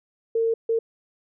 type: tone bursts at uneven times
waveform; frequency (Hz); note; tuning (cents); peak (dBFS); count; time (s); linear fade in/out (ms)
sine; 454.9; A#4; -42; -19; 2; 0.35-0.54 / 0.69-0.79; 5
effects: none